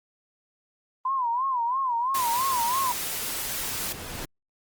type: tone with vibrato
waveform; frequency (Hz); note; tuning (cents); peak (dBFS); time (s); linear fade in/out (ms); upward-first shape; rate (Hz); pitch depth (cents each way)
sine; 1003; B5; +26; -23; 1.05-2.92; 5; sine; 3; 140
type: noise with exponential growth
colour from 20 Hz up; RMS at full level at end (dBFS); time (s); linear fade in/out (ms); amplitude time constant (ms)
pink; -34; 1.67-4.25; 1; 560
type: noise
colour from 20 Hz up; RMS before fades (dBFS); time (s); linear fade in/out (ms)
white; -31; 2.14-3.93; 10
effects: Opus 24 kbps